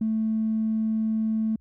triangle tone with tanh clipping, 220 Hz, A3, in tune, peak -22 dBFS, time 0.01-1.56 s, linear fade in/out 5 ms, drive 4 dB, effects added 68 Hz sine -56 dBFS peak until 1.6 s

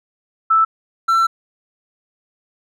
sine / triangle tone pair in turn, 1318.5 / 1343.1 Hz, E6 / E6, 0 / +32 cents, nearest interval unison, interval 32 cents, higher second, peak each -10 dBFS, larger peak neither, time 0.5-0.65 / 1.08-1.27 s, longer second, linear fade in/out 10 ms, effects none

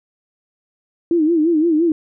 sine tone with vibrato, 323.2 Hz, E4, 34 cents flat, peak -12 dBFS, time 1.11-1.92 s, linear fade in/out 2 ms, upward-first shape sine, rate 5.8 Hz, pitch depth 120 cents each way, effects none

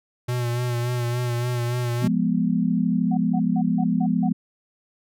square tone with vibrato, 121.4 Hz, B2, 29 cents flat, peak -23 dBFS, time 0.28-2.08 s, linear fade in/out 10 ms, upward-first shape sine, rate 3.5 Hz, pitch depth 35 cents each way
sine chord, F diminished, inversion none, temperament equal, 174.61 / 207.7 / 246.9 Hz, F3 / Ab3 / Cb4, 0 / 0 / 0 cents, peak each -23 dBFS, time 2.02-4.33 s, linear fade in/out 10 ms
sine tone bursts, 740 Hz, F#5, in tune, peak -29 dBFS, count 6, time 3.11-4.288 s, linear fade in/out 10 ms, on 63 ms, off 160 ms
effects none

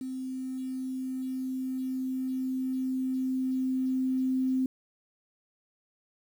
sine tone with level ramp, 259.8 Hz, C4, 12 cents flat, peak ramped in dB -33 to -24 dBFS, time 0.01-4.66 s, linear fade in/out 2 ms, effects 9-bit

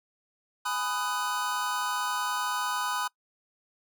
square chord, G# minor seventh, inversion none, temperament just, 830.6 / 996.7 / 1245.9 / 1495.1 Hz, G#5 / B5 / D#6 / F#6, 0 / +16 / +2 / +18 cents, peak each -38 / -33 / -34 / -35 dBFS, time 0.65-3.08 s, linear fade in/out 10 ms, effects noise-tail reverb RT60 0.1 s tail -24 dB re dry

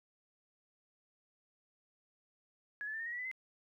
sine tone with pitch steps, 1681 / 1730.3 / 1781 / 1833.1 / 1886.9 / 1942.1 / 1999.1 / 2058 Hz, G#6 / A6 / A6 / A#6 / A#6 / B6 / B6 / C7, +20 / -29 / +21 / -30 / +21 / -30 / +21 / -29 cents, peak -38 dBFS, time 2.81-3.314 s, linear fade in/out 0 ms, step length 63 ms, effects 13-bit

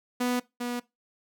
sawtooth tone pair in turn, 246.9 / 243.1 Hz, B3 / B3, 0 / -27 cents, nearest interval unison, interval 27 cents, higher first, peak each -21 / -26 dBFS, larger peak first, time 0.2-0.4 / 0.6-0.8 s, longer neither, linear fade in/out 10 ms, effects noise-tail reverb RT60 0.2 s tail -20 dB re dry

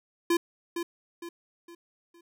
square tone with echo, 341.6 Hz, F4, 38 cents flat, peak -22 dBFS, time 0.3-0.37 s, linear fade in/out 5 ms, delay 460 ms, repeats 4, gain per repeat -8 dB, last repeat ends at 2.21 s, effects none

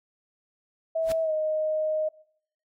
sine tone with pitch glide, 649 to 621.5 Hz, E5 to D#5, -27 to -2 cents, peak -23 dBFS, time 0.95-2.09 s, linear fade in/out 10 ms, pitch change -75 cents, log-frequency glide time 1.22-1.32 s
pink noise with exponential growth, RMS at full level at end -31 dBFS, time 1.01-1.12 s, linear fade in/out 1 ms, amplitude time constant 22 ms
effects noise-tail reverb RT60 0.6 s tail -21 dB re dry + MP3 64 kbps

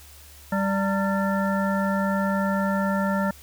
harmonic tone with a mistuned harmonic, 196 Hz, G3, in tune, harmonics 1 / 3 / 5 / 7 / 9, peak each -23 / -28 / -30 / -31 / -33 dBFS, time 0.52-3.31 s, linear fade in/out 5 ms, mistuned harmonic 5, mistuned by -130 cents, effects added 72 Hz sine -48 dBFS peak until 3.42 s + white hiss -49 dBFS RMS until 3.42 s

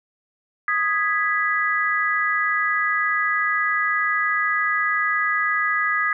sine chord, G# minor, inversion second, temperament equal, 1244.5 / 1661.2 / 1975.5 Hz, D#6 / G#6 / B6, 0 / 0 / 0 cents, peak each -23 dBFS, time 0.68-6.13 s, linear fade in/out 2 ms, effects none

